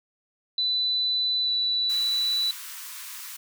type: tone with pitch glide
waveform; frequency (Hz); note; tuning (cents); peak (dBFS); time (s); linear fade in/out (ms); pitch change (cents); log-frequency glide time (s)
sine; 3990 to 3958; B7 to B7; +17 to +3; -22; 0.58-2.51; 2; -14; 1.43-1.5
type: high-pass noise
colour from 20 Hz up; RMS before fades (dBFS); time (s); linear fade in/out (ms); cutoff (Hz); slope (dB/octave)
white; -39; 1.89-3.37; 10; 940; 96
effects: none